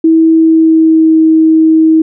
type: tone with pitch glide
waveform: sine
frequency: 323.7 to 318.9 Hz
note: E4 to D#4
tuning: -31 to +43 cents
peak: -3 dBFS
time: 0.04-2.02 s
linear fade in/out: 5 ms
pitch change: -26 cents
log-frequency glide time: 0.33-1.19 s
effects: none